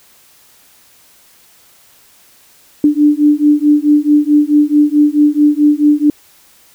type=beating tone pair; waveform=sine; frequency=293.7 / 298.3 Hz; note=D4 / D4; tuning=0 / +27 cents; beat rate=4.6 Hz; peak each=-10 dBFS; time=2.84-6.1 s; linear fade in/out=2 ms; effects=white hiss -47 dBFS RMS until 6.74 s